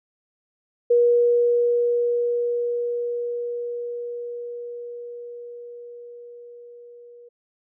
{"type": "tone with level ramp", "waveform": "sine", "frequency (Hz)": 479.1, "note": "A#4", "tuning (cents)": 47, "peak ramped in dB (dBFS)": [-13, -43], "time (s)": [0.9, 7.29], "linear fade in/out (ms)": 10, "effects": []}